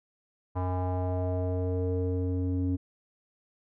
square tone with low-pass filter sweep, 91.3 Hz, F#2, 23 cents flat, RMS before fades -29 dBFS, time 0.55-2.77 s, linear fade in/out 20 ms, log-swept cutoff 950 to 300 Hz, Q 3.7, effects none

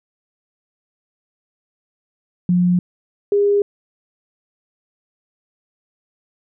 sine tone pair in turn, 178.2 / 406.3 Hz, F3 / G#4, +35 / -38 cents, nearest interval octave + major second, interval 1427 cents, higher second, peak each -12 dBFS, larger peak neither, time 2.49-2.79 / 3.32-3.62 s, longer neither, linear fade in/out 2 ms, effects none

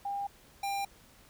sine / square tone pair in turn, 802 / 796 Hz, G5 / G5, +39 / +26 cents, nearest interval unison, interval 13 cents, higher first, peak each -32 / -32 dBFS, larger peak neither, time 0.05-0.27 / 0.63-0.85 s, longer neither, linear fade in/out 5 ms, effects pink hiss -59 dBFS RMS until 1.29 s

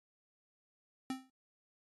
square tone with exponential decay, 261.6 Hz, C4, in tune, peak -34 dBFS, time 1.1-1.3 s, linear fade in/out 2 ms, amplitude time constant 43 ms, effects AAC 32 kbps

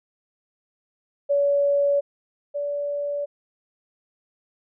sine tone pair in turn, 568 / 576.3 Hz, C#5 / D5, +42 / -33 cents, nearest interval unison, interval 25 cents, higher second, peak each -17 / -24 dBFS, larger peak first, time 1.29-2.01 / 2.54-3.26 s, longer neither, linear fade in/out 20 ms, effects none

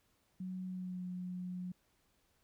sine tone with pitch glide, 185 to 180.88 Hz, F#3 to F#3, 0 to -39 cents, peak -39 dBFS, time 0.4-1.72 s, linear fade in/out 5 ms, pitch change -39 cents, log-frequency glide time 0.66-1.05 s, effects pink hiss -75 dBFS RMS until 2.43 s

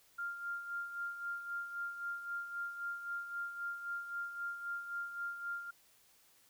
sine tone with tremolo, 1396.9 Hz, F6, in tune, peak -36 dBFS, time 0.18-5.71 s, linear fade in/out 10 ms, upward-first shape sine, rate 3.8 Hz, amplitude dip 60%, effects white hiss -67 dBFS RMS until 6.49 s

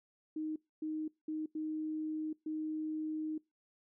sine tone bursts at uneven times, 311.1 Hz, D#4, in tune, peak -35 dBFS, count 5, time 0.36-0.56 / 0.82-1.08 / 1.28-1.46 / 1.55-2.33 / 2.46-3.38 s, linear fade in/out 5 ms, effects noise-tail reverb RT60 0.2 s tail -23 dB re dry

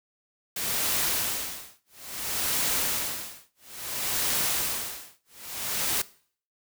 white noise with tremolo, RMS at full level -26 dBFS, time 0.56-6.02 s, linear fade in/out 5 ms, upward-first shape sine, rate 0.59 Hz, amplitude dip 100%, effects noise-tail reverb RT60 0.5 s tail -19 dB re dry

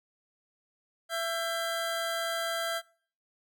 25% pulse tone pair together, 669 / 1591.2 Hz, E5 / G6, +25 / +25 cents, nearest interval octave + minor third, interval 1500 cents, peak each -28 / -31 dBFS, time 1.09-2.82 s, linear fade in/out 50 ms, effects noise-tail reverb RT60 0.5 s tail -24 dB re dry

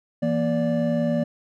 triangle tone cluster, 165.7 / 236.1 / 583 Hz, E3 / A#3 / D5, +9 / +22 / -13 cents, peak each -24 / -21 / -23 dBFS, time 0.22-1.24 s, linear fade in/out 10 ms, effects none

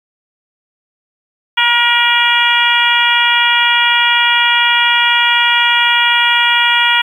harmonic tone, 475.9 Hz, A#4, 36 cents sharp, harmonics 2 / 3 / 4 / 5 / 6 / 7, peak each -16 / -16 / -16 / -16 / -16 / -16 dBFS, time 1.57-7.02 s, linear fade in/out 10 ms, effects 7-bit

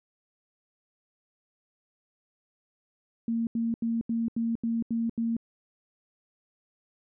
sine tone bursts, 229.9 Hz, A#3, 24 cents flat, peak -25 dBFS, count 8, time 3.28-5.367 s, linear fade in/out 2 ms, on 190 ms, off 81 ms, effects none

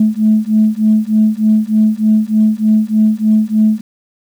sine beating tone pair, 214.5 / 217.8 Hz, A3 / A3, -44 / -17 cents, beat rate 3.3 Hz, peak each -11 dBFS, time 0-3.81 s, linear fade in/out 5 ms, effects tanh soft clip ceiling -1 dBFS + 7-bit

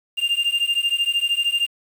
triangle beating tone pair, 2794 / 2807 Hz, F7 / F7, 0 / +8 cents, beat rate 13 Hz, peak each -20 dBFS, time 0.17-1.67 s, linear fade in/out 20 ms, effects 7-bit

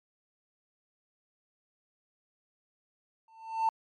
triangle tone with exponential growth, 895 Hz, A5, 29 cents sharp, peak -18 dBFS, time 3.28-3.69 s, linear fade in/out 2 ms, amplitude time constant 89 ms, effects tanh soft clip ceiling -19 dBFS + MP3 48 kbps

